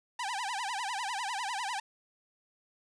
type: tone with vibrato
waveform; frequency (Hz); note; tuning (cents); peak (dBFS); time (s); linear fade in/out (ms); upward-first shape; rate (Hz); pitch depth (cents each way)
sawtooth; 880; A5; 0; -29; 0.19-1.8; 5; sine; 10; 240
effects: resampled to 22050 Hz + 10-bit